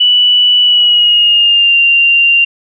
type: tone with pitch glide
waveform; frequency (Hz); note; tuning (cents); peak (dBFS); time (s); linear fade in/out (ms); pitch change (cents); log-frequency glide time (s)
sine; 2960 to 2778; F#7 to F7; 0 to -10; -5; 0-2.45; 10; -110; 0.62-1.77
effects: none